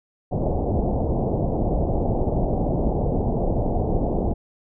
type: low-pass noise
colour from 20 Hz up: pink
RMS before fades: -22 dBFS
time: 0.31-4.34 s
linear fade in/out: 20 ms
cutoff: 780 Hz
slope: 48 dB/octave
effects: none